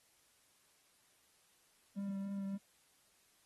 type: tone with vibrato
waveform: triangle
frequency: 197.2 Hz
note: G3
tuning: 11 cents sharp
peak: -36 dBFS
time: 1.96-2.58 s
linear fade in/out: 20 ms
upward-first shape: triangle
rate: 3.5 Hz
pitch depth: 19 cents each way
effects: white hiss -71 dBFS RMS until 3.45 s + AAC 32 kbps